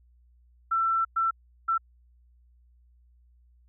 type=tone bursts at uneven times; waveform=sine; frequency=1340 Hz; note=E6; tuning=28 cents sharp; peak=-22 dBFS; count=3; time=0.71-1.05 / 1.16-1.31 / 1.68-1.78 s; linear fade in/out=10 ms; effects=added 60 Hz sine -57 dBFS peak until 3.68 s